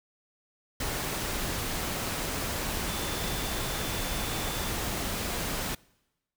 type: tone in noise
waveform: sine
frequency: 3520 Hz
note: A7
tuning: in tune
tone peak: -42 dBFS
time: 2.88-4.7 s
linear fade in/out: 5 ms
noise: pink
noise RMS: -32 dBFS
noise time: 0.8-5.75 s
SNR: -13 dB
effects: noise-tail reverb RT60 1.0 s tail -25 dB re dry